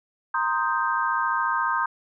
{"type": "chord", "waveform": "sine", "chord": "C minor seventh", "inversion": "third", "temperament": "equal", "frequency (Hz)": [932.3, 1046.5, 1244.5, 1568], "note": ["Bb5", "C6", "Eb6", "G6"], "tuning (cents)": [0, 0, 0, 0], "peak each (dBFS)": -27, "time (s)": [0.34, 1.86], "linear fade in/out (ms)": 5, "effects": []}